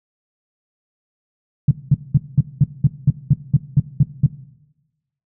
sine tone bursts, 141.5 Hz, C#3, 36 cents sharp, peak -7 dBFS, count 12, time 1.68-4.264 s, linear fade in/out 5 ms, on 32 ms, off 200 ms, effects noise-tail reverb RT60 1.0 s tail -17 dB re dry

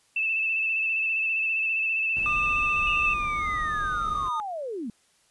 sine tone with vibrato, 2637 Hz, E7, in tune, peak -23 dBFS, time 0.16-3.14 s, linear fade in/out 5 ms, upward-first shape square, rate 15 Hz, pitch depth 22 cents each way
brown noise, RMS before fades -38 dBFS, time 2.16-4.29 s, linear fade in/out 10 ms
triangle tone with pitch glide, 1200 to 1229.5 Hz, D6 to D#6, +37 to -21 cents, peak -25 dBFS, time 2.26-4.4 s, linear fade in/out 0 ms, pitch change +42 cents, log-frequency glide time 3.36-3.44 s
sine linear sweep, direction down, 2882 to 202 Hz, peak -30 dBFS, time 2.87-4.9 s, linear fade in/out 2 ms
effects white hiss -64 dBFS RMS until 5.3 s + resampled to 24000 Hz

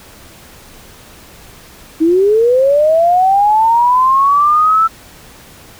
sine linear sweep, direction up, 311.1 to 1333 Hz, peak -7 dBFS, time 2-4.88 s, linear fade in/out 20 ms, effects pink hiss -39 dBFS RMS until 5.79 s

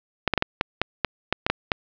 clicks, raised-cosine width 0.3 ms, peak -3 dBFS, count 11, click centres 0.277 / 0.337 / 0.377 / 0.424 / 0.611 / 0.816 / 1.047 / 1.326 / 1.465 / 1.5 / 1.718 s, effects low-pass 4000 Hz 12 dB/octave

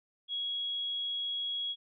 sine tone, 3322 Hz, G#7, in tune, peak -32 dBFS, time 0.28-1.76 s, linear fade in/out 50 ms, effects none

